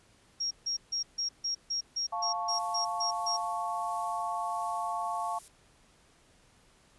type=tone bursts; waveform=sine; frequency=5588 Hz; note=F8; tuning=in tune; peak=-29 dBFS; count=12; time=0.4-3.37 s; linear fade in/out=10 ms; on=110 ms; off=150 ms
type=chord; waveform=sine; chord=F augmented; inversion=none; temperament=equal; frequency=698.5 / 880 / 1108.7 Hz; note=F5 / A5 / C#6; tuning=0 / 0 / 0 cents; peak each=-35 dBFS; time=2.12-5.39 s; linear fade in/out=10 ms
type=noise with tremolo; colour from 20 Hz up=violet; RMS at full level=-45 dBFS; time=2.49-5.48 s; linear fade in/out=0 ms; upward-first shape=triangle; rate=1.5 Hz; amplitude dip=40%
effects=pink hiss -63 dBFS RMS until 6.98 s + resampled to 24000 Hz